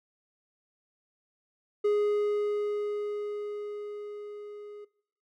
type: tone with level ramp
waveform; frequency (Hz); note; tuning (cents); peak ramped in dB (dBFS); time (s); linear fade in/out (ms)
triangle; 415.3; G#4; 0; -20 to -40; 1.84-4.85; 10
effects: noise-tail reverb RT60 0.6 s tail -21 dB re dry